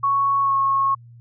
sine tone with pitch glide, 1108.7 to 1092.8 Hz, C#6 to C#6, 0 to -25 cents, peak -16 dBFS, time 0.03-0.95 s, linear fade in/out 10 ms, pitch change -25 cents, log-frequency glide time 0.41-0.55 s, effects added 118 Hz sine -42 dBFS peak until 1.2 s

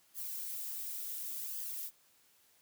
violet noise with flanger, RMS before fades -41 dBFS, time 0.14-1.91 s, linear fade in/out 50 ms, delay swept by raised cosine 0.62 to 4.22 ms, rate 0.69 Hz, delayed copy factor +0.5, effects white hiss -68 dBFS RMS until 2.61 s + high-pass 60 Hz 12 dB/octave

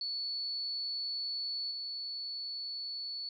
sine tone with level steps, 4435 Hz, C#8, in tune, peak -34 / -37 dBFS, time 0.01-3.29 s, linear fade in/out 2 ms, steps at 1.71 s, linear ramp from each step 2 ms, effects none

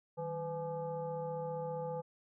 sine tone with frequency modulation, 503 Hz, B4, 32 cents sharp, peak -36 dBFS, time 0.17-2.02 s, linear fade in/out 20 ms, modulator 347 Hz, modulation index 1, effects none

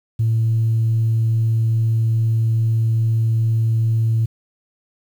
sine tone, 112.8 Hz, A2, 44 cents sharp, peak -13 dBFS, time 0.19-4.26 s, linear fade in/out 10 ms, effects tanh soft clip ceiling -11 dBFS + 8-bit

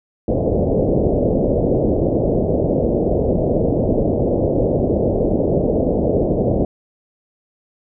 white low-pass noise, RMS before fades -17 dBFS, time 0.28-6.65 s, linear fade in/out 2 ms, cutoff 610 Hz, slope 48 dB/octave, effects none

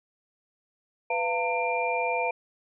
sine tone cluster, 497.4 / 688 / 908 / 2382 Hz, B4 / F5 / A#5 / D7, +12 / -26 / -46 / +24 cents, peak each -30 dBFS, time 1.1-2.31 s, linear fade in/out 5 ms, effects none

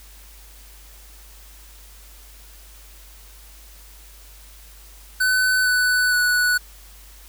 square tone with pitch steps, 1509 / 1492.5 / 1476.2 Hz, F#6 / F#6 / F#6, +34 / +15 / -4 cents, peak -17 dBFS, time 5.2-6.58 s, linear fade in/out 10 ms, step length 460 ms, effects added 50 Hz sine -44 dBFS peak until 7.28 s + white hiss -48 dBFS RMS until 7.28 s

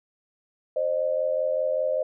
sine tone pair together, 525.9 / 611 Hz, C5 / D#5, +9 / -32 cents, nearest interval minor third, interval 259 cents, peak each -25 dBFS, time 0.76-2.03 s, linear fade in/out 5 ms, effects none

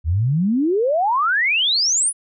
sine exponential sweep, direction up, 73.9 to 10210 Hz, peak -15 dBFS, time 0.04-2.13 s, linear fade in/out 50 ms, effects none

